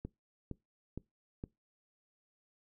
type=click train; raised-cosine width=3 ms; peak=-27 dBFS; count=4; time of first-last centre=0.05-1.439 s; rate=2.16 Hz; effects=noise-tail reverb RT60 0.2 s tail -22 dB re dry